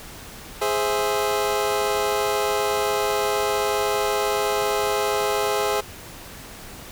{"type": "chord", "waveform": "25% pulse", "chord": "Ab augmented", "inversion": "none", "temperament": "equal", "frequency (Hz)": [415.3, 523.3, 659.3], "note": ["Ab4", "C5", "E5"], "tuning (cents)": [0, 0, 0], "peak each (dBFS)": [-19, -23, -24], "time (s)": [0.61, 5.81], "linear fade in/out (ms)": 10, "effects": ["pink hiss -40 dBFS RMS until 6.91 s"]}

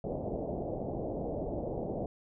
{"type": "low-pass noise", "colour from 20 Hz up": "white", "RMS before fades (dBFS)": -36, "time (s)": [0.04, 2.06], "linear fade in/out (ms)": 2, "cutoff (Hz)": 700, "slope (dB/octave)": 48, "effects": []}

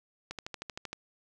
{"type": "click train", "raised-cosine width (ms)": 0.2, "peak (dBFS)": -21, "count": 9, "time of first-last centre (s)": [0.31, 0.93], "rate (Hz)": 12.9, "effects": []}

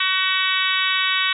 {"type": "harmonic tone", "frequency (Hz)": 376.5, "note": "F#4", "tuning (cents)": 30, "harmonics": [3, 4, 5, 6, 7, 8, 9, 10], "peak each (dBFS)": [-26, -26, -26, -26, -26, -26, -26, -26], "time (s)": [0, 1.33], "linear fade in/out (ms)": 5, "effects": []}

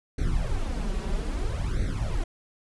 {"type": "noise with flanger", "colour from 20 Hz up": "brown", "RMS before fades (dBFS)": -27, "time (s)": [0.18, 2.24], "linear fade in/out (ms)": 5, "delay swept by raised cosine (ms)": [0.49, 5.29], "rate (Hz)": 0.61, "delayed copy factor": 0.95, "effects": ["resampled to 24000 Hz"]}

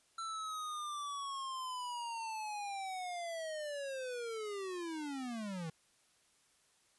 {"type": "linear sweep", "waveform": "square", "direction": "down", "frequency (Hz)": [1344, 155.56], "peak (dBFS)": -40, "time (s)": [0.18, 5.7], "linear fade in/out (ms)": 5, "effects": ["white hiss -71 dBFS RMS until 6.98 s", "resampled to 24000 Hz"]}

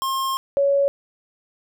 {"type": "tone pair in turn", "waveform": ["square", "sine"], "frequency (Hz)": [1068, 559.4], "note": ["C6", "C#5"], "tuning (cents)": [35, 16], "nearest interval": "major seventh", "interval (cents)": 1119, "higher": "first", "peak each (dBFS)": [-22, -15], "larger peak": "second", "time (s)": [[0.02, 0.37], [0.57, 0.88]], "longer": "first", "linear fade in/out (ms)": 0, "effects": []}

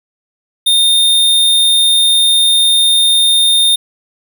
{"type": "tone", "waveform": "square", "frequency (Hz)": 3642, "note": "A#7", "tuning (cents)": -41, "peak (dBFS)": -8, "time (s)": [0.66, 3.76], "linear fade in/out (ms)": 10, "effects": []}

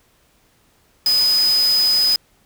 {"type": "tone in noise", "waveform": "sine", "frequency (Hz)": 5010, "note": "D#8", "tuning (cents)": 11, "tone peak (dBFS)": -13, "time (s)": [1.06, 2.16], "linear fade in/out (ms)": 2, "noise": "white", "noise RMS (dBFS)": -28, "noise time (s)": [1.06, 2.16], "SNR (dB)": 12, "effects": ["pink hiss -58 dBFS RMS until 2.45 s"]}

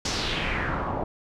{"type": "noise with low-pass filter sweep", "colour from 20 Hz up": "pink", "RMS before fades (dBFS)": -28, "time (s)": [0.05, 1.04], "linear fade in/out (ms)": 5, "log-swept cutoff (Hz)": [6100, 730], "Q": 2.7, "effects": []}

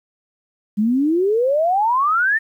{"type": "exponential sweep", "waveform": "sine", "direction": "up", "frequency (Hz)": [201.3, 1843], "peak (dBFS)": -14, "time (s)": [0.77, 2.39], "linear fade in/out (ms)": 20, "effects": ["9-bit"]}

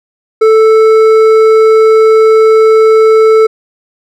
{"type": "tone with hard clipping", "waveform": "triangle", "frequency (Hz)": 440, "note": "A4", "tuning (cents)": 0, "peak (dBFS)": -4, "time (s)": [0.41, 3.47], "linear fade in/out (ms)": 10, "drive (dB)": 11, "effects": []}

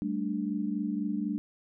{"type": "chord", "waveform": "sine", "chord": "G suspended second", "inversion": "none", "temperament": "equal", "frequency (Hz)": [196, 220, 293.7], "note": ["G3", "A3", "D4"], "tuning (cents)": [0, 0, 0], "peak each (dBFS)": -33, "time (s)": [0.02, 1.38], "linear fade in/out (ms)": 0, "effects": []}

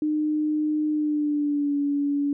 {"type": "tone with pitch glide", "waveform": "sine", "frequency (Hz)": [304.3, 285.6], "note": ["D#4", "D4"], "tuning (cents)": [-38, -48], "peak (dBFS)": -21, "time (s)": [0.02, 2.33], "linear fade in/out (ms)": 2, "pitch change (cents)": -110, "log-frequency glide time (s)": [0.9, 1.76], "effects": []}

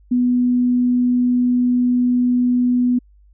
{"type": "tone", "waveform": "sine", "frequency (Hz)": 246.9, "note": "B3", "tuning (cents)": 0, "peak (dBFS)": -13, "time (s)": [0.11, 2.99], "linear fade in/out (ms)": 10, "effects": ["added 50 Hz sine -47 dBFS peak until 3.33 s"]}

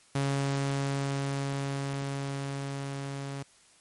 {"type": "tone with level ramp", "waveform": "sawtooth", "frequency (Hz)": 138.59, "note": "C#3", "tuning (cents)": 0, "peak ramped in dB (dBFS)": [-22, -31], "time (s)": [0.15, 3.43], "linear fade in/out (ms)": 5, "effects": ["white hiss -60 dBFS RMS until 3.8 s", "MP3 48 kbps"]}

